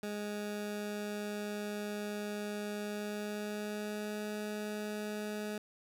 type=tone with pitch glide; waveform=20% pulse; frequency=207.7 to 210.6 Hz; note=G#3 to G#3; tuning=0 to +24 cents; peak=-32 dBFS; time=0.03-5.58 s; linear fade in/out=2 ms; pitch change=+24 cents; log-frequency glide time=2.76-4.24 s; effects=none